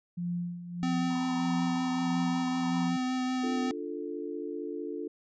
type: tone with tremolo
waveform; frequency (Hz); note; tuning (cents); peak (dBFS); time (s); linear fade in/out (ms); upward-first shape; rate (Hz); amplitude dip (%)
sine; 174.61; F3; 0; -29; 0.17-2.97; 10; sine; 1.6; 70
type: tone with vibrato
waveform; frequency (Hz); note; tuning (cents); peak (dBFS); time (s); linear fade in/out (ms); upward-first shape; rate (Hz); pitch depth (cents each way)
square; 255.6; C4; -40; -29; 0.83-3.71; 0; sine; 5.3; 11
type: band-pass noise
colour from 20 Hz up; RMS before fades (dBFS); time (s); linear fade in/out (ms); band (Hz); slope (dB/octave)
white; -44; 1.09-2.91; 50; 890 to 1000; 96
type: chord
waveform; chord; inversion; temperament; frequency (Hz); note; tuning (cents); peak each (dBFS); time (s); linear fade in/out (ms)
sine; D minor; none; equal; 293.7 / 349.2 / 440; D4 / F4 / A4; 0 / 0 / 0; -38; 3.43-5.08; 5
effects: resampled to 16000 Hz